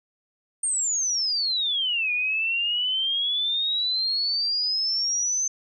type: exponential two-way sweep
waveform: sine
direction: down then up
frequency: 8850 to 2432 to 6260 Hz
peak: -22 dBFS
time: 0.63-5.48 s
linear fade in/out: 5 ms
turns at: 2.12 s
effects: none